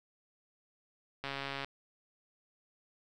click train, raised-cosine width 0.3 ms, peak -22 dBFS, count 57, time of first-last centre 1.24-1.646 s, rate 138 Hz, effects none

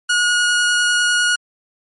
sawtooth tone with vibrato, 1447 Hz, F#6, 39 cents flat, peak -10 dBFS, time 0.09-1.36 s, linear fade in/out 10 ms, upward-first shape triangle, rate 10 Hz, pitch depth 8 cents each way, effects MP3 48 kbps

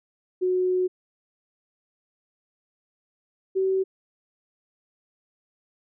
sine tone pair in turn, 366.9 / 381.1 Hz, F#4 / G4, -15 / -49 cents, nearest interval minor second, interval 66 cents, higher second, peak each -20 dBFS, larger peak neither, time 0.41-0.88 / 3.55-3.84 s, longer first, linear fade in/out 20 ms, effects none

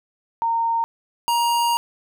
sine / square tone pair in turn, 920 / 942.6 Hz, A#5 / A#5, -23 / +19 cents, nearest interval unison, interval 42 cents, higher second, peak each -18 dBFS, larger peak neither, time 0.42-0.84 / 1.28-1.77 s, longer second, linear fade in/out 0 ms, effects none

